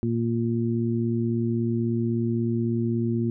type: harmonic tone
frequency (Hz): 116.3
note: A#2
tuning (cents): -4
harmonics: 1 / 2 / 3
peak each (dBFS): -26 / -25 / -29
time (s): 0.03-3.3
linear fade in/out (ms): 0
effects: none